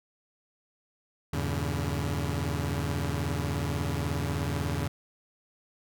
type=chord; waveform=sawtooth; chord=E diminished seventh; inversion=none; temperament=just; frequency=82.41 / 98.89 / 118.67 / 142.4 Hz; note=E2 / G2 / Bb2 / Db3; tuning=0 / +16 / +31 / +47 cents; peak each=-28 / -32 / -34 / -28 dBFS; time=1.33-4.88 s; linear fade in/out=5 ms; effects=none